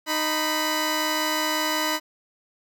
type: tone pair together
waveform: 10% pulse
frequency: 309.5 / 994 Hz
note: D#4 / B5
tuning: -9 / +11 cents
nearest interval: octave + minor sixth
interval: 2020 cents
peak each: -17 dBFS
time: 0.06-2 s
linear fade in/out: 50 ms
effects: none